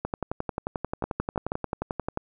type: two click trains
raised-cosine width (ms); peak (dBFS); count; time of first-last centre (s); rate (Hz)
1; -13 / -14; 4 / 25; 1.04-1.519 / 0.05-2.174; 6.26 / 11.3
effects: none